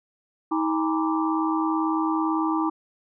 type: tone cluster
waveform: sine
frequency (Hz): 318.9 / 811 / 920 / 998 / 1171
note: D#4 / G#5 / A#5 / B5 / D6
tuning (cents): +43 / -41 / -23 / +18 / -5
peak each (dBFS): -23 / -32 / -31 / -32 / -29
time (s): 0.51-2.7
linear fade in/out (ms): 10
effects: none